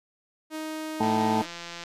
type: tone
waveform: sawtooth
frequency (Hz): 312.8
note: D#4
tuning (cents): +9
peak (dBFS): -28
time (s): 0.5-1.47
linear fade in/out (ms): 50
type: harmonic tone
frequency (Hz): 110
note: A2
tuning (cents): 0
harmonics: 1 / 2 / 3 / 4 / 6 / 7 / 8 / 9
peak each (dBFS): -36 / -26 / -38 / -31 / -37 / -31 / -26 / -37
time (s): 1-1.42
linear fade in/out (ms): 5
type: click train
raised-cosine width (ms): 0.2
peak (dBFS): -21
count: 139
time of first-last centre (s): 1.03-1.837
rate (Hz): 171
effects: resampled to 32000 Hz